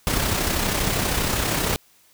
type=noise with amplitude modulation; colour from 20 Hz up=pink; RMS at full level=-21 dBFS; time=0.07-1.76 s; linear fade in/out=0 ms; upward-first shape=sine; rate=32.6 Hz; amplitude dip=40%; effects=white hiss -57 dBFS RMS until 2.13 s